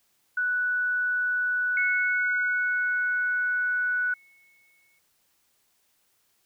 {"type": "tone", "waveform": "sine", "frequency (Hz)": 1480, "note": "F#6", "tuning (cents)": 0, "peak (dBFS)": -23, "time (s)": [0.37, 4.14], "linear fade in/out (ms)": 5}
{"type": "tone with exponential decay", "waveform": "sine", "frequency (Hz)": 2200, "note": "C#7", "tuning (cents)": -14, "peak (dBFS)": -24, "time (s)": [1.77, 4.99], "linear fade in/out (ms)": 2, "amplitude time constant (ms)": 700}
{"effects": ["white hiss -69 dBFS RMS until 6.45 s"]}